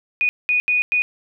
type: tone bursts at uneven times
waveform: sine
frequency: 2471 Hz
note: D#7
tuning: 13 cents flat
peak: -15 dBFS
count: 4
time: 0.21-0.29 / 0.49-0.6 / 0.68-0.82 / 0.92-1.02 s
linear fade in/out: 0 ms
effects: none